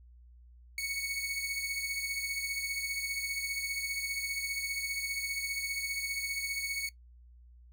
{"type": "beating tone pair", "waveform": "sawtooth", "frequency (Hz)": [2217, 2232], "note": ["C#7", "C#7"], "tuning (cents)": [0, 11], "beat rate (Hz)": 15, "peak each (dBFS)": [-31, -36], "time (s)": [0.78, 6.89], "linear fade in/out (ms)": 2, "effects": ["noise-tail reverb RT60 0.1 s tail -18 dB re dry", "added 60 Hz sine -53 dBFS peak until 7.72 s"]}